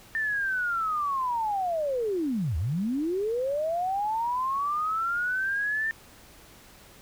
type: linear two-way sweep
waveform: sine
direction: down then up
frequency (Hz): 1801 to 71.2 to 1801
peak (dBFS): -25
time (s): 0.15-5.91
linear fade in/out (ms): 0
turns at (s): 2.57
effects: pink hiss -52 dBFS RMS until 7.01 s